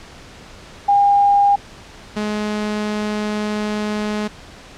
sine / sawtooth tone pair in turn, 807 / 210.9 Hz, G#5 / G#3, -50 / +27 cents, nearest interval octave + major seventh, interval 2323 cents, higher first, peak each -10 / -16 dBFS, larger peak first, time 0.88-1.56 / 2.16-4.28 s, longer second, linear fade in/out 10 ms, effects pink hiss -40 dBFS RMS until 4.77 s + low-pass 6000 Hz 12 dB/octave

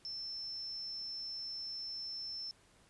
sine tone, 5330 Hz, E8, 18 cents sharp, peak -40 dBFS, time 0.05-2.51 s, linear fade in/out 0 ms, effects pink hiss -66 dBFS RMS until 2.89 s + resampled to 24000 Hz

